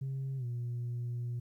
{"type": "tone with pitch glide", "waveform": "sine", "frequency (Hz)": [134.5, 120.52], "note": ["C3", "B2"], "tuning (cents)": [48, -42], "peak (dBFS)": -32, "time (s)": [0.01, 1.4], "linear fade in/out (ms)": 10, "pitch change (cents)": -190, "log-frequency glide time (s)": [0.37, 0.45], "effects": ["tanh soft clip ceiling -32 dBFS", "12-bit"]}